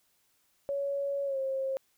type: tone with pitch glide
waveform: sine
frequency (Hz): 560 to 534.7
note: C#5 to C5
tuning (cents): +18 to +37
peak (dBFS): -29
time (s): 0.69-1.77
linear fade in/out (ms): 0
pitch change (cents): -81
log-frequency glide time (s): 1.25-1.38
effects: white hiss -71 dBFS RMS until 1.97 s